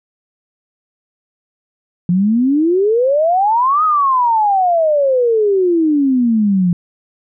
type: exponential two-way sweep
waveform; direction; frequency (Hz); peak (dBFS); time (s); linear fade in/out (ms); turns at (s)
sine; up then down; 171 to 1278 to 171; -10; 2.09-6.73; 2; 3.84
effects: none